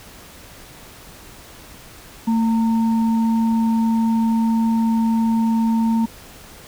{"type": "tone pair together", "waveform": "sine", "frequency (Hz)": [225.2, 916], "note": ["A3", "A#5"], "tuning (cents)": [40, -31], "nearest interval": "2 octaves", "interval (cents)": 2429, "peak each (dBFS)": [-15, -27], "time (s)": [2.27, 6.06], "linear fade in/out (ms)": 10, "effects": ["pink hiss -42 dBFS RMS until 6.67 s"]}